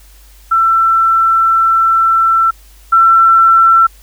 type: tone pair in turn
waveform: sine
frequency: 1340 / 1344.7 Hz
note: E6 / E6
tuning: +28 / +34 cents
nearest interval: unison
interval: 6 cents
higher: second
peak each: -7 / -4 dBFS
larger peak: second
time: 0.51-2.51 / 2.92-3.87 s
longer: first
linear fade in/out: 10 ms
effects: added 50 Hz sine -39 dBFS peak until 4.02 s + white hiss -46 dBFS RMS until 4.02 s